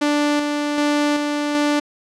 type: tone with tremolo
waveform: sawtooth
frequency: 293.7 Hz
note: D4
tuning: in tune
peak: -12 dBFS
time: 0.01-1.8 s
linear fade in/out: 10 ms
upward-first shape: square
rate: 1.3 Hz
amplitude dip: 35%
effects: low-pass 7000 Hz 12 dB/octave